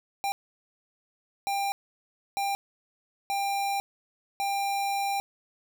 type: tone bursts at uneven times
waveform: square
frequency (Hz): 795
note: G5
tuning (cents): +24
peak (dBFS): -27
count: 5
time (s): 0.24-0.32 / 1.47-1.72 / 2.37-2.55 / 3.3-3.8 / 4.4-5.2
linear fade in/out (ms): 0
effects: none